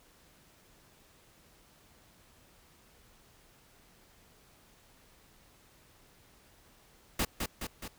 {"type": "noise with echo", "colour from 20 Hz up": "pink", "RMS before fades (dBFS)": -30, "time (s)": [7.19, 7.25], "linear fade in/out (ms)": 5, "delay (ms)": 210, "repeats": 3, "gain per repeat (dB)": -4, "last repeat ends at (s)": 7.88, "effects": ["pink hiss -62 dBFS RMS until 7.98 s"]}